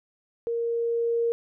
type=tone with level ramp; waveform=sine; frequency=466.2 Hz; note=A#4; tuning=in tune; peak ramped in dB=-25 to -21 dBFS; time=0.47-1.32 s; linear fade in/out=0 ms; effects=none